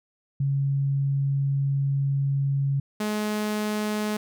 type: tone pair in turn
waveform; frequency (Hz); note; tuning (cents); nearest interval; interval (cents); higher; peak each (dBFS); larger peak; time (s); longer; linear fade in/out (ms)
sine / sawtooth; 138.59 / 211.7; C#3 / G#3; 0 / +33; perfect fifth; 733; second; -21; neither; 0.4-2.8 / 3-4.17; first; 5
effects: none